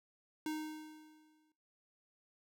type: tone with exponential decay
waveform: square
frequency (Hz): 309.4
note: D#4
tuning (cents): -10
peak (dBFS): -36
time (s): 0.46-1.52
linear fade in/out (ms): 2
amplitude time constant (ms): 230
effects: noise-tail reverb RT60 0.8 s tail -23 dB re dry